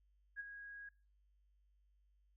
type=tone with ADSR envelope; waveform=sine; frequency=1647 Hz; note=G#6; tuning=15 cents flat; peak=-40 dBFS; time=0.36-0.89 s; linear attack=38 ms; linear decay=21 ms; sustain=-9 dB; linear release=4 ms; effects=noise-tail reverb RT60 0.4 s tail -23 dB re dry + added 50 Hz sine -70 dBFS peak until 2.36 s